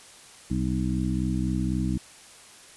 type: harmonic tone with a mistuned harmonic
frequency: 63.9 Hz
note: C2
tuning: 40 cents flat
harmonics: 1 / 2 / 3 / 4 / 5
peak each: -30 / -30 / -28 / -32 / -32 dBFS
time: 0.5-1.98 s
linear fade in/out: 10 ms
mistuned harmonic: 5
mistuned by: -31 cents
effects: white hiss -49 dBFS RMS until 2.76 s + resampled to 24000 Hz